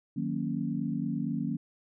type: chord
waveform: sine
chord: D# minor seventh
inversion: none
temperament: equal with one note detuned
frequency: 155.56 / 184.25 / 233.1 / 277.2 Hz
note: D#3 / F#3 / A#3 / C#4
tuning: 0 / -7 / 0 / 0 cents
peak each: -35 / -35 / -33 / -35 dBFS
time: 0.16-1.57 s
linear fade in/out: 10 ms
effects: none